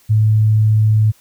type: tone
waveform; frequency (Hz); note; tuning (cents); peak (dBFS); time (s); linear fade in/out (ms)
sine; 108.2; A2; -29; -9; 0.09-1.12; 20
effects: white hiss -52 dBFS RMS until 1.2 s